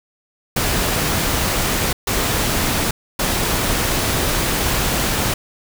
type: noise bursts at uneven times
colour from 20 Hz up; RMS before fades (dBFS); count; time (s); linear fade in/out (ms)
pink; -19; 3; 0.56-1.93 / 2.07-2.91 / 3.19-5.34; 5
effects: none